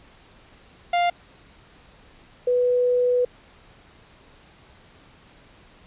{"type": "tone pair in turn", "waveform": ["45% pulse", "sine"], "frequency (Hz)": [700, 493.8], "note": ["F5", "B4"], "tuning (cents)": [4, 0], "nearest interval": "tritone", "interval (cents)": 604, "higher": "first", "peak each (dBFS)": [-18, -17], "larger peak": "second", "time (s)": [[0.93, 1.1], [2.47, 3.25]], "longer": "second", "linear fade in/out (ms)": 5, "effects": ["pink hiss -52 dBFS RMS until 5.86 s", "resampled to 8000 Hz"]}